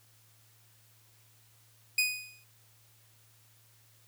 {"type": "tone with exponential decay", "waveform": "sawtooth", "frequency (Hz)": 2487, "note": "D#7", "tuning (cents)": -1, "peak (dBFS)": -19, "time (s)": [1.98, 2.44], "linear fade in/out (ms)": 5, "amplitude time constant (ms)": 98, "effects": ["added 111 Hz sine -64 dBFS peak until 4.07 s", "white hiss -64 dBFS RMS until 4.07 s"]}